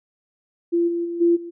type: tone with level steps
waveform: sine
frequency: 341.9 Hz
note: F4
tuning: 37 cents flat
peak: -16 / -21 / -25 / -13 / -31 dBFS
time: 0.72-1.51 s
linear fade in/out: 20 ms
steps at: 0.87 / 1.04 / 1.2 / 1.35 s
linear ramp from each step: 20 ms
effects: none